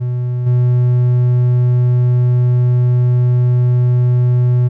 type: tone with level steps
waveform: triangle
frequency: 123.47 Hz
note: B2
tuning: in tune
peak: -13 / -7 dBFS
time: 0-4.69 s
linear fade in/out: 20 ms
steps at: 0.46 s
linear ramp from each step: 10 ms
effects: none